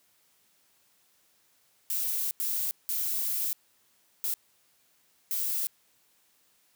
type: noise bursts at uneven times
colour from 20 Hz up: violet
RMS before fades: -30 dBFS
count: 5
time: 1.9-2.31 / 2.4-2.71 / 2.89-3.53 / 4.24-4.34 / 5.31-5.67 s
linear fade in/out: 0 ms
effects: white hiss -67 dBFS RMS until 6.75 s + high-pass 80 Hz 12 dB/octave